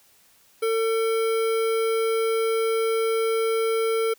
square tone with notch filter, 450 Hz, A4, 39 cents sharp, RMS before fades -23 dBFS, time 0.62-4.14 s, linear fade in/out 10 ms, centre 7300 Hz, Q 0.64, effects white hiss -58 dBFS RMS until 4.18 s

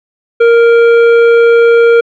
sine tone with hard clipping, 466.2 Hz, A#4, in tune, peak -5 dBFS, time 0.4-2.01 s, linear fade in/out 10 ms, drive 11 dB, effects low-pass 3000 Hz 12 dB/octave

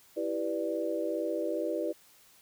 sine chord, E minor seventh, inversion none, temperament equal with one note detuned, 329.6 / 392 / 493.9 / 589 Hz, E4 / G4 / B4 / D5, 0 / 0 / 0 / +5 cents, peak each -34 / -37 / -35 / -34 dBFS, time 0.16-1.93 s, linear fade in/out 20 ms, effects white hiss -60 dBFS RMS until 2.41 s

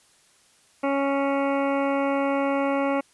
harmonic tone, 277.2 Hz, C#4, in tune, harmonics 1 / 2 / 3 / 4 / 5 / 7 / 8 / 9 / 10, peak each -25 / -25 / -30 / -32 / -35 / -40 / -37 / -43 / -44 dBFS, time 0.83-3.01 s, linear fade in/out 10 ms, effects white hiss -59 dBFS RMS until 3.13 s + resampled to 24000 Hz

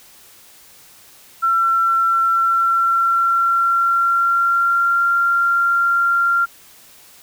sine tone with pitch glide, 1352 to 1383.6 Hz, E6 to F6, +43 to -17 cents, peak -13 dBFS, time 1.42-6.46 s, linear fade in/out 20 ms, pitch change +40 cents, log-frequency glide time 2.3-5.07 s, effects white hiss -46 dBFS RMS until 7.22 s

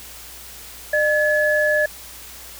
sine tone pair together, 604.4 / 1708 Hz, D5 / G#6, +50 / +48 cents, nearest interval octave + tritone, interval 1798 cents, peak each -18 dBFS, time 0.93-1.86 s, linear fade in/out 5 ms, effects added 60 Hz sine -47 dBFS peak until 2.59 s + white hiss -39 dBFS RMS until 2.59 s

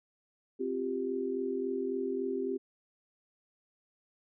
sine chord, C suspended fourth, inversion none, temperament just, 261.6 / 348.8 / 392.4 Hz, C4 / F4 / G4, 0 / -2 / +2 cents, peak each -36 / -38 / -33 dBFS, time 0.59-2.58 s, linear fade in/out 20 ms, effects none

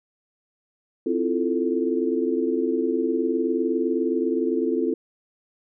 sine chord, F major seventh, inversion second, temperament equal, 261.6 / 329.6 / 349.2 / 440 Hz, C4 / E4 / F4 / A4, 0 / 0 / 0 / 0 cents, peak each -26 dBFS, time 1.06-4.94 s, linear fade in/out 5 ms, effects none

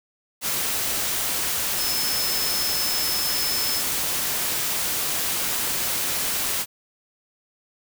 sine tone in noise, 5220 Hz, E8, 18 cents flat, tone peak -26 dBFS, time 1.76-3.83 s, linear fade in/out 50 ms, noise white, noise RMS -25 dBFS, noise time 0.41-6.66 s, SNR -4 dB, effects none

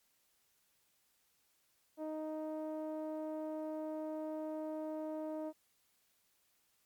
sawtooth tone with low-pass filter, 311.1 Hz, D#4, in tune, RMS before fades -41 dBFS, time 1.97-5.53 s, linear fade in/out 50 ms, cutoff 710 Hz, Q 2.4, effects white hiss -75 dBFS RMS until 6.85 s + MP3 96 kbps

